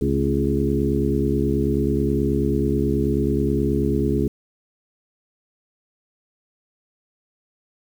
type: harmonic tone with a mistuned harmonic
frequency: 69.3 Hz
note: C#2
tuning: in tune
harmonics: 1 / 2 / 3 / 4 / 5 / 6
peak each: -25 / -25 / -25 / -25 / -25 / -25 dBFS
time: 0.01-4.28 s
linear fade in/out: 5 ms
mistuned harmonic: 3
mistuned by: +70 cents
effects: 8-bit